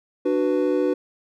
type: chord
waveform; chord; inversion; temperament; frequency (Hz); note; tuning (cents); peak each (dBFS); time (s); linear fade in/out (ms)
triangle; B minor; first; just; 296.3 / 370.4 / 493.9; D4 / F#4 / B4; +15 / +2 / 0; -21; 0.25-0.94; 10
effects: none